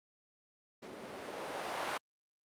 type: noise with low-pass filter sweep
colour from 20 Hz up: violet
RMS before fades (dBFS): -41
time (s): 0.82-1.98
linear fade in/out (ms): 10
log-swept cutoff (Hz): 320 to 870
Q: 1.1
effects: Opus 48 kbps